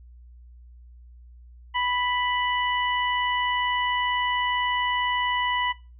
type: harmonic tone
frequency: 987.8 Hz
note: B5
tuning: in tune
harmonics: 1 / 2 / 3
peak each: -25 / -28 / -30 dBFS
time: 1.74-5.73 s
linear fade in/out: 20 ms
effects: noise-tail reverb RT60 0.3 s tail -19 dB re dry + added 60 Hz sine -45 dBFS peak until 5.99 s